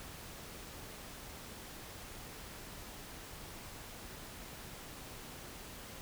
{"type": "silence", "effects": ["pink hiss -49 dBFS RMS until 6.01 s"]}